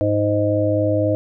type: harmonic tone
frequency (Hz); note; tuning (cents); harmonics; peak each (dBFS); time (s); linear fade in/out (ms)
103.83; G#2; 0; 1 / 3 / 5 / 6; -21 / -21 / -21 / -21; 0.01-1.15; 0
effects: none